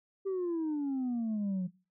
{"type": "exponential sweep", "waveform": "sine", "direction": "down", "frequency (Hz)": [393.9, 177.9], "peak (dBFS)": -28, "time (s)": [0.25, 1.68], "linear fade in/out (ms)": 20, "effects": ["noise-tail reverb RT60 0.3 s tail -20 dB re dry", "tanh soft clip ceiling -29 dBFS"]}